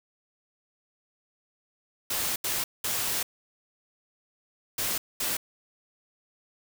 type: noise bursts at uneven times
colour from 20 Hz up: white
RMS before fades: -29 dBFS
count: 5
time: 2.1-2.36 / 2.44-2.64 / 2.84-3.23 / 4.78-4.98 / 5.2-5.37 s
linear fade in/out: 5 ms
effects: none